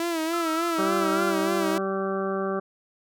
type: tone with vibrato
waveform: sawtooth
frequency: 329.6 Hz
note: E4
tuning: in tune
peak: -21 dBFS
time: 0-1.78 s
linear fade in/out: 2 ms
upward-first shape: sine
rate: 3.4 Hz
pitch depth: 73 cents each way
type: tone with pitch glide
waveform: sine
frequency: 1322 to 1388.5 Hz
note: E6 to F6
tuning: +5 to -10 cents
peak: -28 dBFS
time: 0.33-1.31 s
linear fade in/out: 5 ms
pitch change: +85 cents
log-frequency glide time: 1.1-1.19 s
type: harmonic tone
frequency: 193.4 Hz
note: G3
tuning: 23 cents flat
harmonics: 1 / 2 / 3 / 4 / 6 / 7 / 8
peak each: -31 / -28 / -32 / -37 / -33 / -39 / -40 dBFS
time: 0.78-2.6 s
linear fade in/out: 10 ms
effects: none

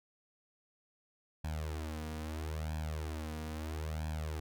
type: tone with flanger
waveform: sawtooth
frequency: 77.78 Hz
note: D#2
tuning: in tune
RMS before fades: -39 dBFS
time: 1.44-4.4 s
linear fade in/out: 5 ms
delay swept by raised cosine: 1.2 to 4.2 ms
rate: 0.76 Hz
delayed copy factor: +0.95
effects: none

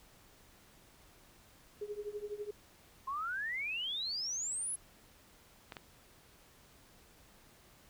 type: tone with tremolo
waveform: sine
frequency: 415.3 Hz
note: G#4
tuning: in tune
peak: -35 dBFS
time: 1.81-2.51 s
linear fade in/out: 5 ms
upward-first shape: triangle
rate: 12 Hz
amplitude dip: 95%
type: exponential sweep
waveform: sine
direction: up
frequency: 1044 to 10920 Hz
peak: -35 dBFS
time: 3.07-4.76 s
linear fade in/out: 10 ms
type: clicks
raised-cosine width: 0.3 ms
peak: -28 dBFS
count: 2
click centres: 5.722 / 5.768 s
effects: pink hiss -62 dBFS RMS until 7.89 s

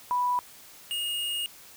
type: tone pair in turn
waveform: sine / square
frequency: 986 / 2854 Hz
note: B5 / F7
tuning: -3 / +37 cents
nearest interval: octave + tritone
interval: 1840 cents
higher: second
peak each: -23 / -29 dBFS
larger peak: first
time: 0.11-0.39 / 0.91-1.46 s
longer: second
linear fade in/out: 0 ms
effects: white hiss -50 dBFS RMS until 1.76 s

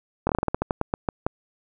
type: slowing click train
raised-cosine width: 1 ms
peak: -8 dBFS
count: 14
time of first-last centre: 0.27-1.265 s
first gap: 22 ms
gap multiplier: 1.19
effects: none

